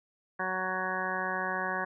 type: harmonic tone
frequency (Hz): 186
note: F#3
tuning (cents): +9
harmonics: 1 / 2 / 3 / 4 / 5 / 6 / 8 / 9 / 10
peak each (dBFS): -42 / -41 / -40 / -38 / -39 / -37 / -38 / -35 / -42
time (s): 0.39-1.85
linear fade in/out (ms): 10
effects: none